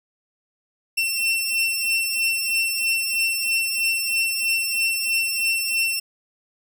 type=beating tone pair; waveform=sawtooth; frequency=2700 / 2703.1 Hz; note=E7 / E7; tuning=+41 / +43 cents; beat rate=3.1 Hz; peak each=-24 / -18 dBFS; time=0.97-6 s; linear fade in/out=10 ms; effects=none